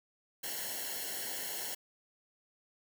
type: noise with comb filter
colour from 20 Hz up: white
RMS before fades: -39 dBFS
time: 0.43-1.75 s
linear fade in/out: 10 ms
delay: 0.82 ms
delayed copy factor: -0.85
effects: none